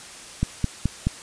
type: click train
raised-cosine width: 5 ms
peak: -8 dBFS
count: 4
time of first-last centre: 0.43-1.07 s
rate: 4.69 Hz
effects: white hiss -41 dBFS RMS until 1.22 s + resampled to 22050 Hz